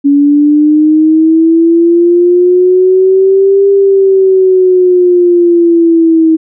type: linear two-way sweep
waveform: sine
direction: up then down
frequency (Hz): 281.3 to 397.6 to 319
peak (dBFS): -3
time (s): 0.04-6.37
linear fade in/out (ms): 20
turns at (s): 3.69
effects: none